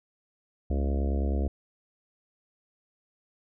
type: harmonic tone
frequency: 69.3 Hz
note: C#2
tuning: in tune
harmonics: 1 / 3 / 4 / 5 / 6 / 7 / 8 / 9 / 10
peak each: -25 / -35 / -37 / -39 / -41 / -42 / -43 / -44 / -45 dBFS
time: 0.7-1.48 s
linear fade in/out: 5 ms
effects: none